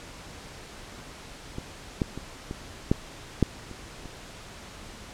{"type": "clicks", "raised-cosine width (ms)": 3, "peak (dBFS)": [-21, -11, -22, -20, -7, -6, -27, -29], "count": 8, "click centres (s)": [1.584, 2.018, 2.176, 2.511, 2.915, 3.427, 3.713, 4.057], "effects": ["pink hiss -44 dBFS RMS until 5.13 s", "low-pass 8000 Hz 12 dB/octave"]}